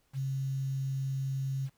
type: tone with quantisation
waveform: sine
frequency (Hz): 134.7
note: C#3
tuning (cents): -49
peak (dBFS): -30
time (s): 0.13-1.7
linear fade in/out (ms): 50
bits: 9
effects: pink hiss -72 dBFS RMS until 1.77 s